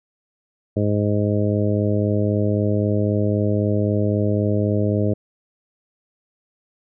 harmonic tone, 103.83 Hz, G#2, in tune, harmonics 1 / 2 / 3 / 4 / 5 / 6, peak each -20 / -23 / -25 / -26 / -27 / -28 dBFS, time 0.76-5.14 s, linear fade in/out 10 ms, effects none

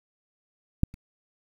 clicks, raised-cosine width 5 ms, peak -8 / -30 dBFS, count 2, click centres 0.834 / 0.941 s, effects 8-bit

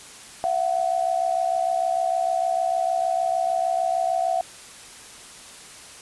sine tone pair together, 676 / 742.6 Hz, E5 / F#5, +43 / +6 cents, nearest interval major second, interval 163 cents, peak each -23 dBFS, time 0.44-4.41 s, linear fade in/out 0 ms, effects white hiss -43 dBFS RMS until 6.01 s + resampled to 24000 Hz

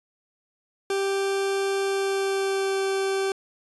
40% pulse tone with pitch glide, 392 to 388.2 Hz, G4 to G4, 0 to -17 cents, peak -22 dBFS, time 0.9-3.32 s, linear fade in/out 2 ms, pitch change -17 cents, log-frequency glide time 1.82-2.81 s, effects resampled to 24000 Hz

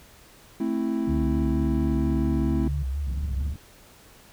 triangle chord, A minor, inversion none, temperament just, 220 / 264 / 330 Hz, A3 / C4 / E4, 0 / +16 / +2 cents, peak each -26 dBFS, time 0.6-2.68 s, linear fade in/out 5 ms
sine tone with pitch glide, 147.6 to 142.9 Hz, D3 to D3, +9 to -47 cents, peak -29 dBFS, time 1.07-2.83 s, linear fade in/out 5 ms, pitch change -56 cents, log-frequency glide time 1.42-2.64 s
sine tone with vibrato, 69 Hz, C#2, 7 cents flat, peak -25 dBFS, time 1.08-3.54 s, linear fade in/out 20 ms, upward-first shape sine, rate 4.3 Hz, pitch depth 100 cents each way
white low-pass noise, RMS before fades -37 dBFS, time 3.07-3.56 s, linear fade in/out 2 ms, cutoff 180 Hz, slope 24 dB/octave
effects pink hiss -52 dBFS RMS until 4.32 s

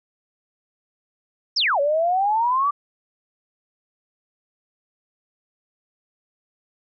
sine exponential two-way sweep, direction down then up, 5840 to 554.4 to 1179 Hz, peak -17 dBFS, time 1.56-2.71 s, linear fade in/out 10 ms, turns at 1.8 s, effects none

